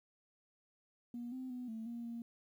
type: tone with pitch steps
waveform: sine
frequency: 239.6 / 258.2 / 248.6 / 223.1 / 235.5 / 233.5 Hz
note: A#3 / C4 / B3 / A3 / A#3 / A#3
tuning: +48 / -23 / +12 / +24 / +18 / +3 cents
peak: -40 dBFS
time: 1.14-2.22 s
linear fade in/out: 2 ms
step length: 180 ms
effects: tanh soft clip ceiling -37 dBFS + 12-bit